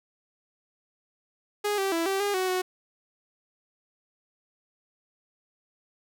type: tone with pitch steps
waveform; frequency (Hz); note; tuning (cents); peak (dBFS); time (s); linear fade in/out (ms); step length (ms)
sawtooth; 413.8 / 388.7 / 332.3 / 388.2 / 406.5 / 372.5 / 368.2; G#4 / G4 / E4 / G4 / G#4 / F#4 / F#4; -6 / -15 / +14 / -17 / -37 / +12 / -8; -21; 1.64-2.62; 10; 140
effects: none